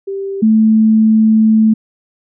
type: tone pair in turn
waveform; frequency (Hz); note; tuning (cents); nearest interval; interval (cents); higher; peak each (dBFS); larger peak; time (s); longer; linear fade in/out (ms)
sine; 392 / 219.2; G4 / A3; 0 / -6; minor seventh; 1006; first; -18 / -6; second; 0.07-0.42 / 0.42-1.74; second; 10
effects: none